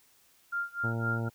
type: tone with tremolo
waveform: sine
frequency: 1396.9 Hz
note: F6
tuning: in tune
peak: -28 dBFS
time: 0.52-1.29 s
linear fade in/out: 10 ms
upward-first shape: sine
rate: 3.9 Hz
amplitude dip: 95%
type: harmonic tone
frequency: 115.2 Hz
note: A#2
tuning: 20 cents flat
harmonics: 1 / 2 / 3 / 4 / 5 / 6 / 7 / 8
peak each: -31 / -37 / -41 / -43 / -45 / -47 / -48 / -49 dBFS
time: 0.83-1.3 s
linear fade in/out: 20 ms
effects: white hiss -64 dBFS RMS until 1.34 s